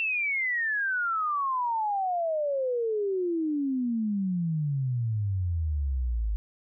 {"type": "exponential sweep", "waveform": "sine", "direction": "down", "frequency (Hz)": [2707, 50.9], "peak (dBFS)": -25, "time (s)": [0, 6.36], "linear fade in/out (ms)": 0, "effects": []}